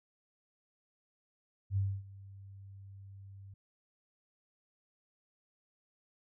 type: tone with ADSR envelope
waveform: sine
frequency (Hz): 98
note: G2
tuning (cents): 0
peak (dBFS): -27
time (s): 1.7-3.54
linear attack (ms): 68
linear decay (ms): 260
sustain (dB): -21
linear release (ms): 5
effects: none